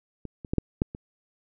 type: clicks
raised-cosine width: 3 ms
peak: -23 / -25 / -14 / -8 / -9 / -23 dBFS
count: 6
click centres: 0.253 / 0.448 / 0.535 / 0.583 / 0.819 / 0.949 s
effects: none